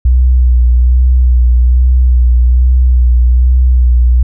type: tone with vibrato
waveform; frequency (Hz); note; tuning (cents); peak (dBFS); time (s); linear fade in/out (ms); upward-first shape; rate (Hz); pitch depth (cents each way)
sine; 61.74; B1; 0; -4; 0.05-4.23; 5; sine; 1.2; 36
effects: none